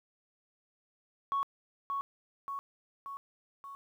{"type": "tone with echo", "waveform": "sine", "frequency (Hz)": 1110, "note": "C#6", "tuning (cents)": 2, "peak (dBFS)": -27, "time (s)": [1.32, 1.43], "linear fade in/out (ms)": 0, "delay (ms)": 580, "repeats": 4, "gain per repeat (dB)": -4, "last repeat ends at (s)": 3.75, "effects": ["tanh soft clip ceiling -25 dBFS", "11-bit"]}